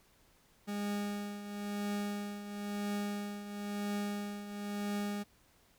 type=tone with tremolo; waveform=40% pulse; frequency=204.7 Hz; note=G#3; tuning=25 cents flat; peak=-32 dBFS; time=0.67-5.24 s; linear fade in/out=20 ms; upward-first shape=triangle; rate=0.99 Hz; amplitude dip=70%; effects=pink hiss -67 dBFS RMS until 5.78 s